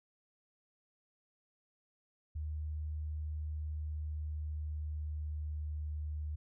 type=tone with pitch glide; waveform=sine; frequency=76.5 to 75.71 Hz; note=D#2 to D#2; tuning=-29 to -47 cents; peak=-36 dBFS; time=2.35-6.36 s; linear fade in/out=10 ms; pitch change=-18 cents; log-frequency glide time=3.38-5.91 s; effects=none